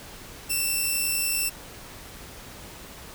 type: tone pair together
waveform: 5% pulse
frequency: 2641 / 2712 Hz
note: E7 / E7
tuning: +3 / +49 cents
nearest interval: unison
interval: 46 cents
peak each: -18 / -17 dBFS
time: 0.49-1.5 s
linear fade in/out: 20 ms
effects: pink hiss -43 dBFS RMS until 3.14 s

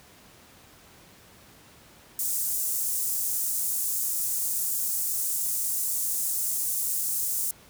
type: high-pass noise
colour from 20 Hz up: pink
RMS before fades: -28 dBFS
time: 2.19-7.51 s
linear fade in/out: 2 ms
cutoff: 7700 Hz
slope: 24 dB/octave
effects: pink hiss -53 dBFS RMS until 7.69 s + high-pass 60 Hz 12 dB/octave

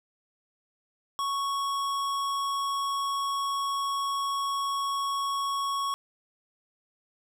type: tone with hard clipping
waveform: sine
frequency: 1108.7 Hz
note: C#6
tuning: in tune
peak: -29 dBFS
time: 1.19-5.94 s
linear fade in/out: 0 ms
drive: 16 dB
effects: none

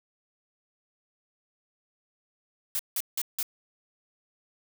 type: noise bursts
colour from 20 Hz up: blue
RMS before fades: -29 dBFS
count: 4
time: 2.75-3.428 s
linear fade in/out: 0 ms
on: 42 ms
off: 170 ms
effects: none

